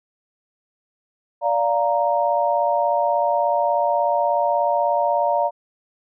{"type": "chord", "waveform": "sine", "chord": "Bb major", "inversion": "first", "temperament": "just", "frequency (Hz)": [582.7, 699.2, 932.3], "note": ["D5", "F5", "Bb5"], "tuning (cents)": [-14, 2, 0], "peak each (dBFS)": -21, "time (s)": [1.41, 5.51], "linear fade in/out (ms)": 50, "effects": []}